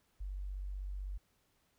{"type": "tone", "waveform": "sine", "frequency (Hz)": 47.92, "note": "G1", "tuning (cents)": -39, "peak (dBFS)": -38, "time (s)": [0.2, 1.18], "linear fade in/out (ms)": 10, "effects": ["pink hiss -75 dBFS RMS until 1.78 s"]}